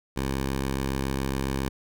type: tone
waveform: 10% pulse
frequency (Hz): 67.2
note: C2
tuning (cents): +47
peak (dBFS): -18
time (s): 0.16-1.69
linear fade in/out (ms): 10
effects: none